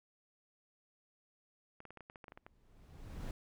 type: clicks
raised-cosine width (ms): 0.5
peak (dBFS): -36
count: 12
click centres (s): 1.804 / 1.853 / 1.906 / 1.973 / 2.007 / 2.099 / 2.158 / 2.242 / 2.282 / 2.321 / 2.375 / 2.465
type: noise with exponential growth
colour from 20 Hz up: brown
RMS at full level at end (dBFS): -40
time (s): 2.29-3.31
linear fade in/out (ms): 1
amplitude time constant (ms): 220
effects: none